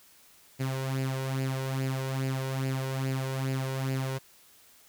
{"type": "tone with flanger", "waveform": "sawtooth", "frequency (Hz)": 132.9, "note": "C3", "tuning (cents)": 27, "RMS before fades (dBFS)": -31, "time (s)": [0.59, 4.19], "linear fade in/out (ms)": 20, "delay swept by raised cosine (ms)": [0.41, 2.11], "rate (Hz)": 2.4, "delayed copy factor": 0.6, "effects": ["white hiss -58 dBFS RMS until 4.88 s"]}